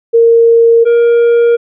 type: tone pair in turn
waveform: sine / triangle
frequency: 462.1 / 470.2 Hz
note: A#4 / A#4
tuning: -15 / +15 cents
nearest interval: unison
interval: 30 cents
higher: second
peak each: -3 dBFS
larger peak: neither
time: 0.13-0.85 / 0.85-1.57 s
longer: neither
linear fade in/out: 20 ms
effects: resampled to 8000 Hz